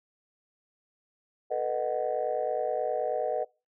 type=chord; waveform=sine; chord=B dominant seventh; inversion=third; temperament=just; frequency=444.5 / 493.9 / 617.4 / 740.8 Hz; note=A4 / B4 / D#5 / F#5; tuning=+18 / 0 / -14 / +2 cents; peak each=-34 / -31 / -30 / -32 dBFS; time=1.5-3.45 s; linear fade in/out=20 ms; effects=noise-tail reverb RT60 0.3 s tail -25 dB re dry + tanh soft clip ceiling -18 dBFS